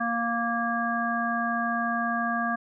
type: harmonic tone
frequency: 233.6 Hz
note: A#3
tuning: 4 cents sharp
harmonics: 1 / 3 / 5 / 7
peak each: -30 / -30 / -30 / -30 dBFS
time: 0-2.56 s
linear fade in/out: 10 ms
effects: none